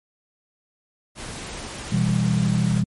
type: noise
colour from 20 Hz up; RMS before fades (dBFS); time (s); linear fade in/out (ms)
pink; -34; 1.15-2.84; 50
type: chord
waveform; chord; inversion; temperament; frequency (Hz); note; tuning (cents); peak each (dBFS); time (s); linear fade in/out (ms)
sine; E minor; second; just; 123.61 / 164.81 / 197.78; B2 / E3 / G3; +2 / 0 / +16; -22; 1.92-2.84; 5
effects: MP3 48 kbps